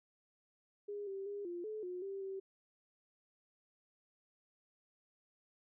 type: tone with pitch steps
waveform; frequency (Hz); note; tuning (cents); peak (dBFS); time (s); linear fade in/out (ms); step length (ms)
sine; 409.7 / 389.5 / 406.2 / 348.6 / 430.4 / 360.8 / 391.7 / 386; G#4 / G4 / G#4 / F4 / A4 / F#4 / G4 / G4; -24 / -11 / -38 / -3 / -38 / -44 / -1 / -27; -40; 0.88-2.4; 10; 190
effects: none